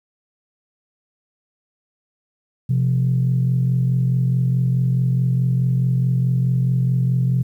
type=tone pair together; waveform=sine; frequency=128.2 / 172.9 Hz; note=C3 / F3; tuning=-35 / -17 cents; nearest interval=perfect fourth; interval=518 cents; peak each=-15 / -22 dBFS; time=2.69-7.43 s; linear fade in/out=10 ms; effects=tanh soft clip ceiling -9 dBFS + 9-bit